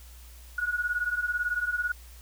sine beating tone pair, 1443 / 1461 Hz, F#6 / F#6, -44 / -22 cents, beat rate 18 Hz, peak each -31 / -28 dBFS, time 0.58-1.92 s, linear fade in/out 5 ms, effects added 60 Hz sine -46 dBFS peak until 2.21 s + white hiss -54 dBFS RMS until 2.21 s

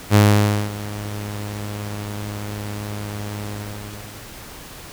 sawtooth tone with ADSR envelope, 103.83 Hz, G#2, in tune, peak -5 dBFS, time 0.1-4.32 s, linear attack 48 ms, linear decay 550 ms, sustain -18 dB, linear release 870 ms, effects pink hiss -38 dBFS RMS until 4.92 s

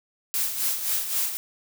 blue noise with tremolo, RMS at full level -24 dBFS, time 0.34-1.37 s, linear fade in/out 0 ms, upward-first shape sine, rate 3.8 Hz, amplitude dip 60%, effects none

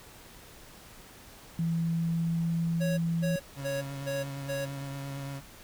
sine tone with pitch glide, 165.9 to 166.86 Hz, E3 to E3, +11 to +21 cents, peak -26 dBFS, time 1.59-3.36 s, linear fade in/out 2 ms, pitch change +10 cents, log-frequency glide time 1.71-2.66 s
square tone bursts, 554.4 Hz, C#5, in tune, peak -32 dBFS, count 5, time 2.8-4.66 s, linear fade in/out 20 ms, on 180 ms, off 240 ms
35% pulse tone with vibrato, 138.59 Hz, C#3, in tune, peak -34 dBFS, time 3.55-5.42 s, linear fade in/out 50 ms, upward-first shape sine, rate 8.7 Hz, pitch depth 17 cents each way
effects pink hiss -51 dBFS RMS until 5.63 s

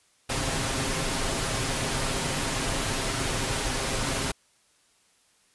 pink noise with comb filter, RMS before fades -28 dBFS, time 0.29-4.32 s, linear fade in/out 10 ms, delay 7.5 ms, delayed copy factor +0.5, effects white hiss -64 dBFS RMS until 5.54 s + resampled to 24000 Hz

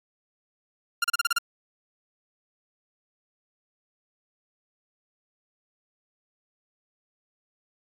sawtooth tone bursts, 1395 Hz, F6, 2 cents flat, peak -17 dBFS, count 7, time 1.02-1.385 s, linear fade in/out 5 ms, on 23 ms, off 34 ms, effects AAC 48 kbps

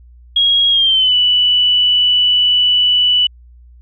sine tone with pitch glide, 3291 to 2966 Hz, G#7 to F#7, -16 to +4 cents, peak -9 dBFS, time 0.36-3.27 s, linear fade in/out 5 ms, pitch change -180 cents, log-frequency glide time 0.7-1.15 s, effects added 60 Hz sine -39 dBFS peak until 3.81 s

